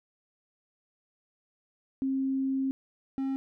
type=tone pair in turn; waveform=sine / triangle; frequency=267.5 / 268.8 Hz; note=C4 / C4; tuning=+38 / +47 cents; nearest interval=unison; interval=9 cents; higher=second; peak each=-26 dBFS; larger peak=neither; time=2.02-2.71 / 3.18-3.36 s; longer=first; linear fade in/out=0 ms; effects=none